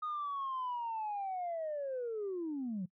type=linear sweep; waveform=sine; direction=down; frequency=1244.5 to 171.9 Hz; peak=-34 dBFS; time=0.02-2.86 s; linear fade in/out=10 ms; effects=noise-tail reverb RT60 0.1 s tail -23 dB re dry + tanh soft clip ceiling -32 dBFS